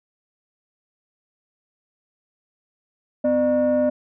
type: tone pair together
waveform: sine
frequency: 253.6 / 600 Hz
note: B3 / D5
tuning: +46 / +37 cents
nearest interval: octave + minor third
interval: 1491 cents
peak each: -19 / -16 dBFS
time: 3.24-3.9 s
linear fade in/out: 10 ms
effects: tanh soft clip ceiling -13 dBFS